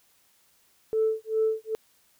sine tone with tremolo, 440 Hz, A4, in tune, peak -19 dBFS, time 0.93-1.75 s, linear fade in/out 0 ms, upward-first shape sine, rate 2.5 Hz, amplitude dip 100%, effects tanh soft clip ceiling -16 dBFS + white hiss -64 dBFS RMS until 2.19 s

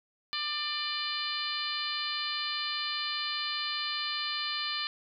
harmonic tone, 595 Hz, D5, 22 cents sharp, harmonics 2 / 3 / 4 / 5 / 6 / 7 / 8, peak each -39 / -40 / -40 / -38 / -39 / -36 / -40 dBFS, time 0.33-4.87 s, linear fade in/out 0 ms, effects none

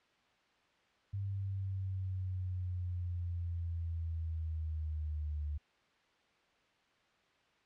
sine linear sweep, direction down, 99.4 to 73.7 Hz, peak -35 dBFS, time 1.13-5.58 s, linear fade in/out 10 ms, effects white hiss -70 dBFS RMS until 7.65 s + low-pass 3000 Hz 12 dB/octave

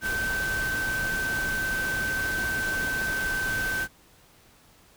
sine tone in noise, 1544 Hz, G6, 27 cents flat, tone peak -26 dBFS, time 0.01-3.88 s, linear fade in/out 50 ms, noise pink, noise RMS -34 dBFS, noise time 0.01-3.88 s, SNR +5 dB, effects pink hiss -57 dBFS RMS until 4.96 s

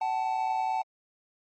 triangle tone pair together, 755 / 879 Hz, F#5 / A5, +35 / -2 cents, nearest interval minor third, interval 263 cents, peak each -27 dBFS, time 0.01-0.82 s, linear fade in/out 5 ms, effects MP3 32 kbps

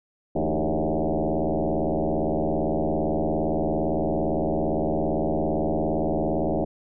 sine tone with frequency modulation, 165 Hz, E3, 2 cents sharp, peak -21 dBFS, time 0.35-6.65 s, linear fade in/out 10 ms, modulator 77.6 Hz, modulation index 7.2, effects none

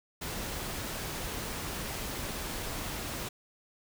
pink noise, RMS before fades -37 dBFS, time 0.21-3.29 s, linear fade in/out 10 ms, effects none

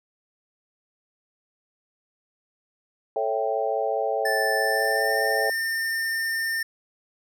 sine chord, A dominant seventh, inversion none, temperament equal, 440 / 554.4 / 659.3 / 784 Hz, A4 / C#5 / E5 / G5, 0 / 0 / 0 / 0 cents, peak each -28 dBFS, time 3.16-5.5 s, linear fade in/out 2 ms
square tone with pitch glide, 1760 to 1807.4 Hz, A6 to A6, 0 to +46 cents, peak -25 dBFS, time 4.25-6.63 s, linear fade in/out 5 ms, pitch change +46 cents, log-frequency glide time 4.58-5.15 s
effects none

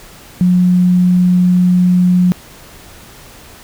sine tone, 180 Hz, F#3, 47 cents flat, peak -7 dBFS, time 0.41-2.32 s, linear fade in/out 0 ms, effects pink hiss -38 dBFS RMS until 3.63 s

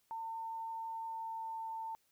sine tone with pitch glide, 903 to 896.8 Hz, A5 to A5, +45 to +33 cents, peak -39 dBFS, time 0.11-1.95 s, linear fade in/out 0 ms, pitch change -12 cents, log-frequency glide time 0.94-1.69 s, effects white hiss -75 dBFS RMS until 2.11 s

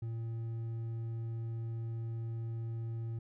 triangle tone with hard clipping, 114.4 Hz, A#2, 32 cents flat, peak -37 dBFS, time 0.02-3.19 s, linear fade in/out 5 ms, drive 7 dB, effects none

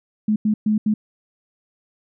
sine tone bursts at uneven times, 213.4 Hz, G#3, 47 cents sharp, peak -15 dBFS, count 4, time 0.28-0.36 / 0.45-0.54 / 0.66-0.78 / 0.86-0.94 s, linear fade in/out 5 ms, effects none

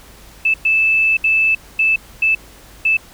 sine tone bursts at uneven times, 2629 Hz, E7, 5 cents flat, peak -11 dBFS, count 6, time 0.45-0.54 / 0.65-1.17 / 1.24-1.55 / 1.79-1.96 / 2.22-2.35 / 2.85-2.97 s, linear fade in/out 5 ms, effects added 50 Hz sine -45 dBFS peak until 3.13 s + pink hiss -43 dBFS RMS until 3.13 s

